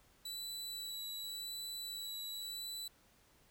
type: tone with vibrato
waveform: sawtooth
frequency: 3951 Hz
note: B7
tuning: in tune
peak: -39 dBFS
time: 0.25-2.88 s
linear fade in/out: 5 ms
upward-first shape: sine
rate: 0.89 Hz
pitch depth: 11 cents each way
effects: pink hiss -68 dBFS RMS until 3.5 s